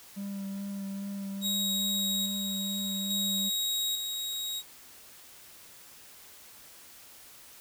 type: tone with vibrato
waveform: triangle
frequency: 197.7 Hz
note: G3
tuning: 15 cents sharp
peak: -32 dBFS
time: 0.16-3.5 s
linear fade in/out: 20 ms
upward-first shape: sine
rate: 2.4 Hz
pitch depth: 16 cents each way
type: tone with tremolo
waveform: sawtooth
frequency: 3798 Hz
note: A#7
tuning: 32 cents sharp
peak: -25 dBFS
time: 1.41-4.63 s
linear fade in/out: 50 ms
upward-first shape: square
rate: 0.59 Hz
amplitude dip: 40%
effects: white hiss -52 dBFS RMS until 7.6 s